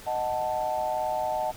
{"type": "chord", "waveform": "sine", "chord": "D# diminished", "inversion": "none", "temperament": "equal", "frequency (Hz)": [622.3, 740, 880], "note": ["D#5", "F#5", "A5"], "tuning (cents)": [0, 0, 0], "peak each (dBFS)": -30, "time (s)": [0.06, 1.52], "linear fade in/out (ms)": 20, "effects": ["pink hiss -46 dBFS RMS until 1.56 s"]}